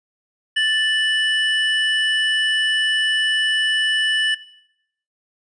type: tone pair together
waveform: triangle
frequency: 1760 / 2958 Hz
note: A6 / F#7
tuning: 0 / -1 cents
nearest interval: major sixth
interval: 899 cents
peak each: -17 dBFS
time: 0.56-4.35 s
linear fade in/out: 10 ms
effects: noise-tail reverb RT60 0.8 s tail -19 dB re dry + resampled to 22050 Hz